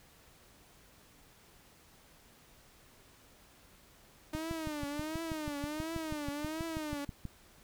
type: tone with vibrato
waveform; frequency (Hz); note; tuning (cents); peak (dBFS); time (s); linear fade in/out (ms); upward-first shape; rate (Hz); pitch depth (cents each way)
sawtooth; 306.8; D#4; -24; -33; 4.33-7.05; 5; triangle; 1.4; 140
type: click train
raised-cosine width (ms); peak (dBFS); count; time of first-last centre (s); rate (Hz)
5; -27; 19; 4.35-7.253; 6.2
effects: pink hiss -61 dBFS RMS until 7.63 s